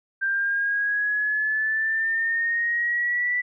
sine exponential sweep, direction up, 1578 to 1975.5 Hz, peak -21 dBFS, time 0.21-3.42 s, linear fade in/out 20 ms, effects none

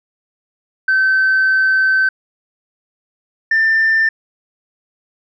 sine tone pair in turn, 1539 / 1788 Hz, G6 / A6, -32 / +27 cents, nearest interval minor third, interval 259 cents, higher second, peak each -9 dBFS, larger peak neither, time 0.88-2.09 / 3.51-4.09 s, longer first, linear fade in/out 5 ms, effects tanh soft clip ceiling -8 dBFS

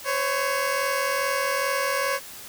15% pulse tone pair together, 512 / 554.4 Hz, C5 / C#5, -38 / 0 cents, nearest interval minor second, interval 138 cents, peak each -22 / -18 dBFS, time 0.04-2.2 s, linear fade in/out 50 ms, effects white hiss -41 dBFS RMS until 2.48 s

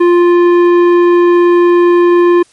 sine tone with tanh clipping, 349.2 Hz, F4, in tune, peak -6 dBFS, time 0-2.43 s, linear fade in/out 10 ms, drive 12 dB, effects white hiss -48 dBFS RMS until 2.52 s + MP3 48 kbps

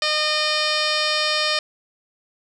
10% pulse tone with low-pass filter, 610 Hz, D#5, 34 cents flat, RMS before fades -21 dBFS, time 0.02-1.59 s, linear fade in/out 2 ms, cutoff 5400 Hz, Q 7.9, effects none

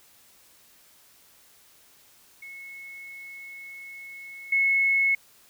sine tone with level steps, 2189 Hz, C#7, 22 cents flat, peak -39 / -19 dBFS, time 2.42-5.15 s, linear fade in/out 5 ms, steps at 4.52 s, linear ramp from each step 5 ms, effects white hiss -57 dBFS RMS until 5.49 s

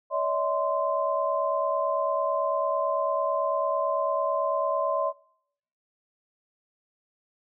sine tone cluster, 571 / 640 / 1039 Hz, D5 / D#5 / C6, -49 / +49 / -12 cents, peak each -28 dBFS, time 0.1-5.13 s, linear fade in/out 50 ms, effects noise-tail reverb RT60 0.7 s tail -23 dB re dry

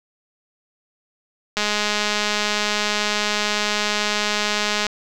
click train, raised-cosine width 0.2 ms, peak -4 dBFS, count 690, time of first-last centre 1.57-4.867 s, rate 209 Hz, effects none

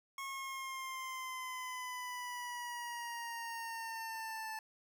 25% pulse exponential sweep, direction down, 1093 to 876 Hz, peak -37 dBFS, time 0.18-4.59 s, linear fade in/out 2 ms, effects none

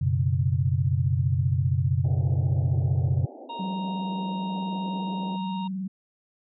sine chord, F# suspended fourth, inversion none, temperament equal, 92.5 / 123.47 / 138.59 Hz, F#2 / B2 / C#3, 0 / 0 / 0 cents, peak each -25 dBFS, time 0.01-3.26 s, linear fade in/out 10 ms
pink band-pass noise, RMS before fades -43 dBFS, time 2.04-5.37 s, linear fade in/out 10 ms, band 250 to 810 Hz, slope 96 dB/octave
harmonic tone, 932 Hz, A#5, 1 cent flat, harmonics 1 / 3 / 4, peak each -33 / -46 / -45 dBFS, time 3.49-5.68 s, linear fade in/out 10 ms
sine tone with vibrato, 189.3 Hz, F#3, 40 cents sharp, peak -28 dBFS, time 3.59-5.88 s, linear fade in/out 10 ms, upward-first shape triangle, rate 19 Hz, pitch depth 71 cents each way
effects none

